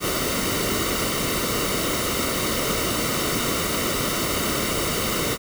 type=noise with comb filter; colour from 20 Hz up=pink; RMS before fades=-24 dBFS; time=0-5.38 s; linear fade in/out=50 ms; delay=1.2 ms; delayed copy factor=-0.65; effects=none